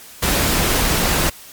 pink noise, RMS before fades -17 dBFS, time 0.22-1.3 s, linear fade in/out 10 ms, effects white hiss -40 dBFS RMS until 1.52 s + MP3 96 kbps

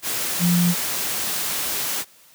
sine tone in noise, 174.61 Hz, F3, in tune, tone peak -15 dBFS, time 0.39-0.75 s, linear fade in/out 50 ms, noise white, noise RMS -25 dBFS, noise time 0.02-2.05 s, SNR +7 dB, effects white hiss -52 dBFS RMS until 2.34 s + high-pass 100 Hz 12 dB/octave

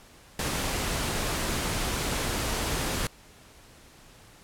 pink noise, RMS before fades -29 dBFS, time 0.39-3.07 s, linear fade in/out 2 ms, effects pink hiss -53 dBFS RMS until 4.43 s + low-pass 12000 Hz 12 dB/octave

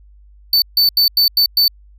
square tone bursts at uneven times, 4523 Hz, C#8, 34 cents sharp, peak -10 dBFS, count 6, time 0.53-0.62 / 0.77-0.89 / 0.97-1.08 / 1.17-1.28 / 1.37-1.46 / 1.57-1.68 s, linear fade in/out 2 ms, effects added 50 Hz sine -42 dBFS peak until 1.98 s

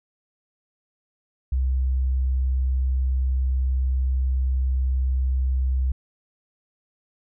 sine tone, 64.8 Hz, C2, 16 cents flat, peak -19 dBFS, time 1.52-5.92 s, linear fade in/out 5 ms, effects none

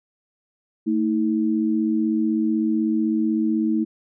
sine tone pair together, 223.3 / 319.3 Hz, A3 / D#4, +26 / +45 cents, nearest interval tritone, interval 619 cents, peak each -21 dBFS, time 0.86-3.85 s, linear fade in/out 20 ms, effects none

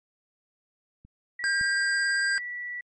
clicks, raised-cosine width 5 ms, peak -38 / -30 dBFS, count 2, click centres 1.05 / 1.612 s
sine tone with pitch glide, 1936 to 1952.8 Hz, B6 to B6, -35 to -20 cents, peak -32 dBFS, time 1.39-2.81 s, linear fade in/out 5 ms, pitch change +15 cents, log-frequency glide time 2.24-2.35 s
square tone with vibrato, 1598 Hz, G6, 33 cents sharp, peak -24 dBFS, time 1.44-2.38 s, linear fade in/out 0 ms, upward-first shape sine, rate 18 Hz, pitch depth 14 cents each way
effects MP3 32 kbps

